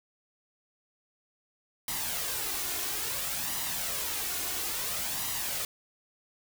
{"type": "noise with flanger", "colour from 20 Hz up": "white", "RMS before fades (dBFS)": -33, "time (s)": [1.88, 5.65], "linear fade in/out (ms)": 2, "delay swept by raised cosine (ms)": [1, 2.8], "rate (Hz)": 0.59, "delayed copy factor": 0.5, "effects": []}